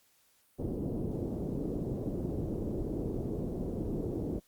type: low-pass noise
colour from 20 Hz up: white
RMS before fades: -35 dBFS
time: 0.58-4.4 s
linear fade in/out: 20 ms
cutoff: 410 Hz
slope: 24 dB/octave
effects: white hiss -68 dBFS RMS until 4.47 s + Opus 48 kbps